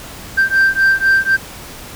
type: beating tone pair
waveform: sine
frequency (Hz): 1568 / 1572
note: G6 / G6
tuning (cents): 0 / +4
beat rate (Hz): 4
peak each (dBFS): -11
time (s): 0.37-1.37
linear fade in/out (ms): 20
effects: tanh soft clip ceiling -7 dBFS + pink hiss -33 dBFS RMS until 1.95 s